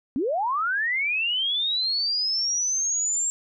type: linear sweep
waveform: sine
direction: up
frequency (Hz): 233.1 to 7490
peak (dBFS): -22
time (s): 0.16-3.3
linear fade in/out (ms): 0
effects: none